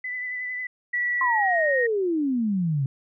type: tone with vibrato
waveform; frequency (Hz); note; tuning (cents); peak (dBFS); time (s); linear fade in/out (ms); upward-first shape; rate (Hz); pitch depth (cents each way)
sine; 1997; B6; +19; -28; 0.04-0.67; 5; sine; 11; 20
type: tone with pitch glide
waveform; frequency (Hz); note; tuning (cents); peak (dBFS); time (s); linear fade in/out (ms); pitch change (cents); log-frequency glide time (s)
sine; 1947 to 1865.5; B6 to A#6; -25 to +1; -22; 0.93-1.87; 10; -74; 1.18-1.61
type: exponential sweep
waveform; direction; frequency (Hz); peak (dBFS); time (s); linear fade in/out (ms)
sine; down; 1063 to 130.7; -21; 1.21-2.86; 2
effects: none

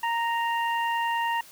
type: harmonic tone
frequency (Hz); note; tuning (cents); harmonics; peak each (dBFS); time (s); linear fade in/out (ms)
930; A#5; -4; 1 / 2 / 3; -25 / -31 / -35; 0.03-1.41; 5
effects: white hiss -50 dBFS RMS until 1.51 s

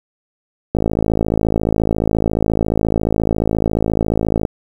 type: click train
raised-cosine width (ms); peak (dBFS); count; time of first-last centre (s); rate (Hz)
2; -3; 202; 0.75-4.452; 54.3
effects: 7-bit

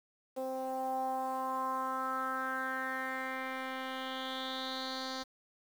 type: tone with low-pass filter sweep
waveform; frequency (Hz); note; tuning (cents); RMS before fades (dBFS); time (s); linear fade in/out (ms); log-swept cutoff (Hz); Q
10% pulse; 261.6; C4; 0; -37; 0.36-5.24; 20; 600 to 5000; 4.7
effects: 9-bit

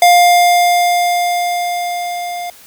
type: tone with level ramp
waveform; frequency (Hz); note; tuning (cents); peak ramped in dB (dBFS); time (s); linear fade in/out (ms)
square; 704; F5; +14; -5 to -22; 0.02-2.5; 2
effects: white hiss -41 dBFS RMS until 2.66 s

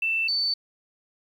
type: tone pair in turn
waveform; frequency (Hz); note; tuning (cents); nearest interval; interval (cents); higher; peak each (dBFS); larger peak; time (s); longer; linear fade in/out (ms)
sine; 2666 / 4523; E7 / C#8; +19 / +34; major sixth; 915; second; -22; neither; 0.02-0.28 / 0.28-0.54; neither; 5
effects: 9-bit

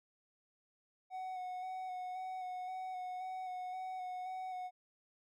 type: tone with vibrato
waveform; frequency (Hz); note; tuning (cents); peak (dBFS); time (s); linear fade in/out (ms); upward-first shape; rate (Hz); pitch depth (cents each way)
triangle; 740; F#5; 0; -38; 1.1-4.71; 50; square; 1.9; 17
effects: none

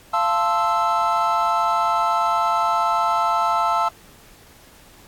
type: chord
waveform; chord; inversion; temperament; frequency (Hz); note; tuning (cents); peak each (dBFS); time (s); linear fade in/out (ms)
triangle; F major seventh; none; equal with one note detuned; 689.2 / 880 / 1046.5 / 1318.5; F5 / A5 / C6 / E6; -23 / 0 / 0 / 0; -22 / -20 / -24 / -19; 0.13-3.89; 10
effects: pink hiss -49 dBFS RMS until 5.07 s + AAC 64 kbps

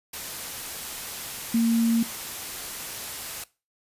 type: tone in noise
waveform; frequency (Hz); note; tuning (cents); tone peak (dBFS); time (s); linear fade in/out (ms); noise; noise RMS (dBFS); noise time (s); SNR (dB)
sine; 230; A#3; -23; -18; 1.54-2.03; 5; white; -35; 0.13-3.44; +14
effects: noise-tail reverb RT60 0.3 s tail -20 dB re dry + resampled to 32000 Hz

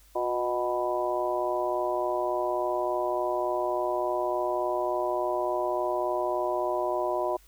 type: harmonic tone with a mistuned harmonic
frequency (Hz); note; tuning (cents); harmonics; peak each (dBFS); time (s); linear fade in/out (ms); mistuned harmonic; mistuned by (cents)
123.47; B2; 0; 3 / 4 / 5 / 6 / 7 / 8; -31 / -39 / -29 / -34 / -41 / -32; 0.15-7.37; 10; 3; -42
effects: added 50 Hz sine -56 dBFS peak until 7.47 s + white hiss -60 dBFS RMS until 7.47 s

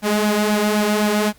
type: tone with flanger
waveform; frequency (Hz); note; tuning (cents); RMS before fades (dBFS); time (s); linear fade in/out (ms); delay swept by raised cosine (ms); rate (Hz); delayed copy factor
sawtooth; 210.1; G#3; +20; -18; 0.02-1.33; 50; 1.2 to 3.4; 3.9; +0.6
effects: pink hiss -52 dBFS RMS until 1.38 s + Opus 48 kbps

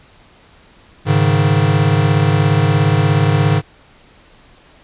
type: chord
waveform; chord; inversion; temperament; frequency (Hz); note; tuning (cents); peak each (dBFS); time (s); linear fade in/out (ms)
square; Ab suspended fourth; none; equal; 103.83 / 138.59 / 155.56; Ab2 / Db3 / Eb3; 0 / 0 / 0; -16; 1.05-3.62; 50
effects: pink hiss -47 dBFS RMS until 4.83 s + resampled to 8000 Hz

